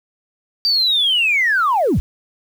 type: linear sweep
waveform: sine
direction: down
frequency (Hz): 4700 to 32.7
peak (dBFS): -12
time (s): 0.65-2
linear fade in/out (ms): 0
effects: tanh soft clip ceiling -9 dBFS + 7-bit